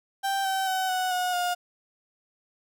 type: tone with pitch steps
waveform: 35% pulse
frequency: 784 / 769.2 / 754.7 / 740.4 / 726.4 / 712.7 Hz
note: G5 / G5 / F#5 / F#5 / F#5 / F5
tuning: 0 / -33 / +34 / +1 / -32 / +35 cents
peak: -23 dBFS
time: 0.23-1.55 s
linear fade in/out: 20 ms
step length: 220 ms
effects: none